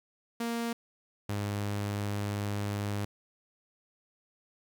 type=tone pair in turn; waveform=sawtooth; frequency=233.1 / 102.35 Hz; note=A#3 / G#2; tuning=0 / -25 cents; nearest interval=octave + major second; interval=1425 cents; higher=first; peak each=-27 dBFS; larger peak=neither; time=0.4-0.73 / 1.29-3.05 s; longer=second; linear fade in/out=5 ms; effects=11-bit